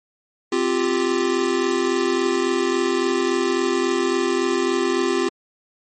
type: chord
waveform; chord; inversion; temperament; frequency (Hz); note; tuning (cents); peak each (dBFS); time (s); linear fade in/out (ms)
square; C suspended fourth; none; just; 261.6 / 348.8 / 392.4; C4 / F4 / G4; 0 / -2 / +2; -26 / -22 / -23; 0.52-5.29; 5
effects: MP3 32 kbps